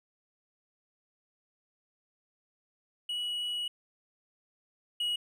triangle tone pair in turn, 2926 / 2907 Hz, F#7 / F#7, -20 / -31 cents, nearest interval unison, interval 11 cents, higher first, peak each -30 / -27 dBFS, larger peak second, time 3.09-3.68 / 5-5.16 s, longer first, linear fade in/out 5 ms, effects none

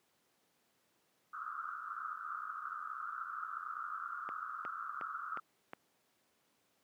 pink band-pass noise, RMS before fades -43 dBFS, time 1.33-5.4 s, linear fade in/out 10 ms, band 1200 to 1400 Hz, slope 96 dB/octave
click train, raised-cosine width 0.5 ms, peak -28 dBFS, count 5, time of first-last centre 4.29-5.734 s, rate 2.77 Hz
effects pink hiss -75 dBFS RMS until 6.83 s + high-pass 200 Hz 12 dB/octave

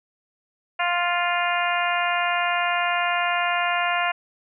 harmonic tone, 350 Hz, F4, 4 cents sharp, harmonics 2 / 3 / 4 / 5 / 6 / 7 / 8, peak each -25 / -27 / -28 / -29 / -30 / -30 / -31 dBFS, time 0.79-4.12 s, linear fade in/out 10 ms, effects none

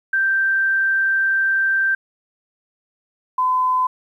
sine tone pair in turn, 1568 / 1016.5 Hz, G6 / B5, 0 / +50 cents, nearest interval minor sixth, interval 750 cents, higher first, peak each -15 dBFS, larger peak neither, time 0.13-1.95 / 3.38-3.87 s, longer first, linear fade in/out 5 ms, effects 9-bit

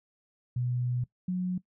sine tone pair in turn, 123.47 / 182.13 Hz, B2 / F#3, 0 / -27 cents, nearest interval perfect fifth, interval 673 cents, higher second, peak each -27 dBFS, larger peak neither, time 0.56-1.04 / 1.28-1.58 s, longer first, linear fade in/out 5 ms, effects noise-tail reverb RT60 0.1 s tail -19 dB re dry

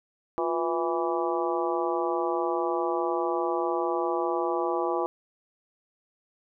harmonic tone with a mistuned harmonic, 164.81 Hz, E3, in tune, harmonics 2 / 3 / 4 / 5 / 6 / 7, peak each -29 / -31 / -33 / -32 / -34 / -34 dBFS, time 0.38-5.06 s, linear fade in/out 0 ms, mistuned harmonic 2, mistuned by +110 cents, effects none

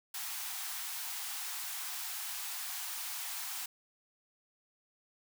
white high-pass noise, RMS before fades -40 dBFS, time 0.14-3.66 s, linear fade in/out 5 ms, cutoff 710 Hz, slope 96 dB/octave, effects none

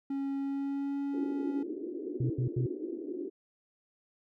triangle tone with pitch glide, 275.3 to 280.4 Hz, C#4 to C#4, -12 to +20 cents, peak -29 dBFS, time 0.1-1.63 s, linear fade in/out 5 ms, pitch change +32 cents, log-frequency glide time 0.37-0.99 s
white band-pass noise, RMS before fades -38 dBFS, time 1.13-3.3 s, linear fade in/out 20 ms, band 290 to 380 Hz, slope 48 dB/octave
sine tone bursts, 127 Hz, B2, 49 cents sharp, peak -27 dBFS, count 3, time 2.2-2.662 s, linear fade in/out 5 ms, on 100 ms, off 81 ms
effects none

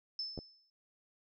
sine tone with exponential decay, 5260 Hz, E8, 5 cents flat, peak -34 dBFS, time 0.19-0.7 s, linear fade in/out 2 ms, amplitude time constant 110 ms
clicks, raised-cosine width 2 ms, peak -29 dBFS, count 2, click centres 0.377 / 0.389 s
effects none

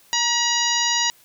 harmonic tone with a mistuned harmonic, 960 Hz, B5, 49 cents flat, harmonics 1 / 2 / 3 / 4 / 5 / 6 / 7, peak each -26 / -26 / -26 / -26 / -26 / -26 / -26 dBFS, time 0.13-1.1 s, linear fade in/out 0 ms, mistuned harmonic 1, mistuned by -35 cents, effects white hiss -54 dBFS RMS until 1.24 s

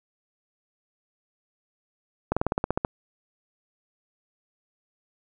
slowing click train, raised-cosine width 1 ms, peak -9 dBFS, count 10, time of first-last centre 2.32-2.849 s, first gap 46 ms, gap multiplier 1.06, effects none

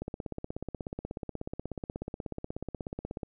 click train, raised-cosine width 2 ms, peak -22 dBFS, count 54, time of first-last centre 0.02-3.232 s, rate 16.5 Hz, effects none

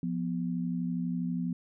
sine tone pair together, 174.58 / 246.9 Hz, F3 / B3, 0 / 0 cents, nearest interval tritone, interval 600 cents, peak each -31 / -33 dBFS, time 0.03-1.53 s, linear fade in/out 2 ms, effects none

